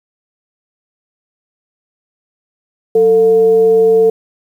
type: tone with frequency modulation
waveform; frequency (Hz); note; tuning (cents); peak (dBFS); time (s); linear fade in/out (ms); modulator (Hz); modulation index
sine; 447.1; A4; +28; -6; 2.95-4.1; 5; 261; 0.24
effects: 7-bit